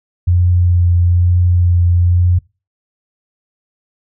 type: tone with vibrato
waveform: sine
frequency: 88.1 Hz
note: F2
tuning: 16 cents sharp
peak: -8 dBFS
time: 0.27-2.39 s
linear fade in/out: 10 ms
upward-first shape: triangle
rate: 1.1 Hz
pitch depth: 18 cents each way
effects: noise-tail reverb RT60 0.3 s tail -24 dB re dry